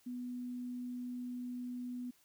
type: tone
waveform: sine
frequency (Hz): 246.9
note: B3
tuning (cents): 0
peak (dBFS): -39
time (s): 0.06-2.11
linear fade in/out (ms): 10
effects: white hiss -69 dBFS RMS until 2.24 s